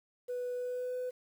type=tone with pitch glide; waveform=sine; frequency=493.9 to 501.7 Hz; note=B4 to B4; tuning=0 to +27 cents; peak=-32 dBFS; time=0.28-1.11 s; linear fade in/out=20 ms; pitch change=+27 cents; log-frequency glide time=0.55-0.97 s; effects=tanh soft clip ceiling -32 dBFS + 10-bit